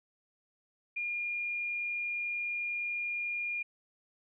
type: tone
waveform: sine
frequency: 2417 Hz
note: D7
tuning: 49 cents sharp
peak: -32 dBFS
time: 0.96-3.63 s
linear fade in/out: 10 ms
effects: none